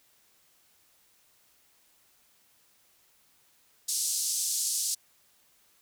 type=band-pass noise; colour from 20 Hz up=white; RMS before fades=-30 dBFS; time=3.88-4.95 s; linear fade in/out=10 ms; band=4800 to 10000 Hz; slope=24 dB/octave; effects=white hiss -65 dBFS RMS until 5.81 s